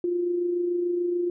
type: tone with amplitude modulation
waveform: sine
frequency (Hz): 351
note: F4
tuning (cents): +9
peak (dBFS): -21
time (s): 0.04-1.3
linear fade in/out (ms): 2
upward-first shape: sine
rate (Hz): 26.9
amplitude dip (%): 40
effects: none